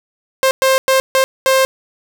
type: tone bursts at uneven times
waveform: sawtooth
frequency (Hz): 529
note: C5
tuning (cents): +19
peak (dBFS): -6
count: 5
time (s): 0.43-0.51 / 0.62-0.78 / 0.88-1 / 1.15-1.24 / 1.46-1.65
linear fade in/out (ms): 0
effects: none